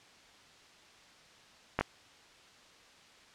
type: clicks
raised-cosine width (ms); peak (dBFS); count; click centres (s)
0.5; -13; 2; 1.79 / 1.81
effects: white hiss -58 dBFS RMS until 3.34 s + low-pass 5000 Hz 12 dB/octave